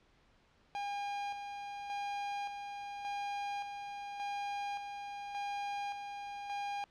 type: tone with tremolo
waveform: 45% pulse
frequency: 810 Hz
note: G#5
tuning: 43 cents flat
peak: -36 dBFS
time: 0.75-6.84 s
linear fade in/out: 0 ms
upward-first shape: square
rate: 0.87 Hz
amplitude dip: 45%
effects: pink hiss -68 dBFS RMS until 6.9 s + low-pass 4000 Hz 12 dB/octave